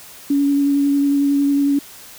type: tone with vibrato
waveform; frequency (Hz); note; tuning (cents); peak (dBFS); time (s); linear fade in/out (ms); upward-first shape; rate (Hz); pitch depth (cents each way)
sine; 282.2; C#4; +31; -13; 0.3-1.79; 5; sine; 11; 13
effects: white hiss -40 dBFS RMS until 2.18 s